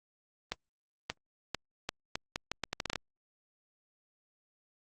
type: accelerating click train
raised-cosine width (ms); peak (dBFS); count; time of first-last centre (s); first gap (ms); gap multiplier
0.2; -15; 14; 0.52-2.957; 580; 0.77
effects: Opus 24 kbps